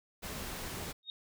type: noise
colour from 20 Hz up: pink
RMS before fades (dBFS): -41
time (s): 0.22-0.93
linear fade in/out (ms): 20
type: tone with exponential growth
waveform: sine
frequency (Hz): 3718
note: A#7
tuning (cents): -5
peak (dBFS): -35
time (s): 1.03-1.1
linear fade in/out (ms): 1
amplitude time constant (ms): 15
effects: none